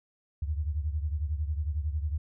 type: beating tone pair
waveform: sine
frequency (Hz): 73.42 / 84.42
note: D2 / E2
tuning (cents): 0 / +42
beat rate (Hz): 11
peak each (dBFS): -29 / -34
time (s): 0.42-2.18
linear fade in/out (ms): 5
effects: none